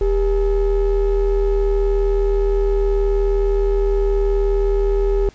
triangle ring-modulated tone, 218.6 Hz, A3, 11 cents flat, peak -9 dBFS, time 0.01-5.29 s, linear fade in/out 2 ms, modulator 179 Hz, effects pink hiss -49 dBFS RMS until 5.34 s + resampled to 16000 Hz

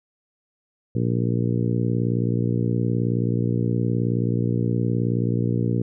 harmonic tone, 59 Hz, A#1, 22 cents sharp, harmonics 2 / 3 / 4 / 5 / 6 / 7 / 8, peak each -22 / -26 / -28 / -30 / -32 / -33 / -34 dBFS, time 0.95-5.82 s, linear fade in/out 5 ms, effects none

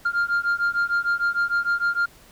sine beating tone pair, 1396.9 / 1403.5 Hz, F6 / F6, 0 / +8 cents, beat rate 6.6 Hz, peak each -21 dBFS, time 0.05-2.06 s, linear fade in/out 10 ms, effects tanh soft clip ceiling -17 dBFS + pink hiss -51 dBFS RMS until 2.31 s

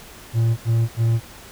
triangle tone bursts, 114.7 Hz, A#2, 28 cents flat, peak -13 dBFS, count 3, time 0.33-1.204 s, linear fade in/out 50 ms, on 240 ms, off 77 ms, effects pink hiss -42 dBFS RMS until 1.51 s

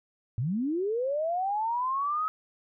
sine linear sweep, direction up, 103.8 to 1286 Hz, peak -26 dBFS, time 0.38-2.28 s, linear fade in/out 0 ms, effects none

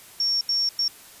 sine tone bursts at uneven times, 5500 Hz, F8, 27 cents flat, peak -20 dBFS, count 3, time 0.2-0.41 / 0.49-0.69 / 0.79-0.88 s, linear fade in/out 2 ms, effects white hiss -47 dBFS RMS until 1.2 s + resampled to 32000 Hz

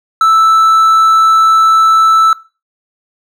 triangle tone, 1318 Hz, E6, 1 cent flat, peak -3 dBFS, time 0.21-2.33 s, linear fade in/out 2 ms, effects noise-tail reverb RT60 0.3 s tail -18 dB re dry

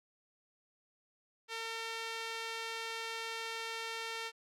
sawtooth tone with band-pass filter, 453.6 Hz, A#4, 47 cents flat, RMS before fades -41 dBFS, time 1.48-4.32 s, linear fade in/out 50 ms, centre 3000 Hz, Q 0.81, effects none

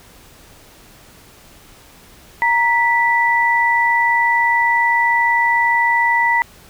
sine tone pair together, 933.4 / 1971 Hz, A#5 / B6, +2 / -4 cents, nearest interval octave + minor second, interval 1294 cents, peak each -15 dBFS, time 2.42-6.42 s, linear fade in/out 0 ms, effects pink hiss -45 dBFS RMS until 6.69 s

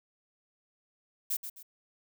violet noise with echo, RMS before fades -31 dBFS, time 1.3-1.37 s, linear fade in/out 10 ms, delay 130 ms, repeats 2, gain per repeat -9 dB, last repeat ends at 1.63 s, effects none

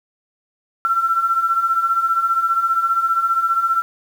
sine beating tone pair, 1338 / 1353 Hz, E6 / E6, +25 / +45 cents, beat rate 15 Hz, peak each -22 / -16 dBFS, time 0.85-3.82 s, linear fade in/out 0 ms, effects 7-bit

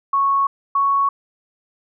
sine tone pair in turn, 1105 / 1110.9 Hz, C#6 / C#6, -6 / +3 cents, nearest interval unison, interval 9 cents, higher second, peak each -14 dBFS, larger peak neither, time 0.13-0.47 / 0.75-1.09 s, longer neither, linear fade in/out 5 ms, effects none

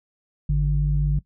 sine tone pair together, 52 / 146.83 Hz, G#1 / D3, +3 / 0 cents, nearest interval octave + tritone, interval 1797 cents, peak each -20 dBFS, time 0.49-1.19 s, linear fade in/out 5 ms, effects noise-tail reverb RT60 0.1 s tail -19 dB re dry + tanh soft clip ceiling -10 dBFS

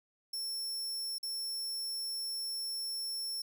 sawtooth tone with dropouts, 5400 Hz, E8, 41 cents sharp, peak -33 dBFS, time 0.33-3.42 s, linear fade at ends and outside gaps 5 ms, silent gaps 1.184-1.229 s, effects none

